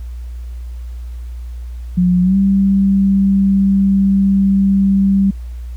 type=tone with pitch glide; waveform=sine; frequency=179.3 to 195.53 Hz; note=F3 to G3; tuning=+46 to -4 cents; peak=-9 dBFS; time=1.97-5.31 s; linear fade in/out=10 ms; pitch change=+150 cents; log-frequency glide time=2.22-2.36 s; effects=added 60 Hz sine -24 dBFS peak until 5.76 s + pink hiss -51 dBFS RMS until 5.76 s